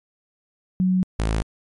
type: tone pair in turn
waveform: sine / sawtooth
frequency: 185 / 54.35 Hz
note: F#3 / A1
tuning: 0 / -21 cents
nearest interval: octave + major sixth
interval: 2121 cents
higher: first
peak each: -16 dBFS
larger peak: neither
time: 0.8-1.03 / 1.19-1.42 s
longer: neither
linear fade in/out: 0 ms
effects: MP3 48 kbps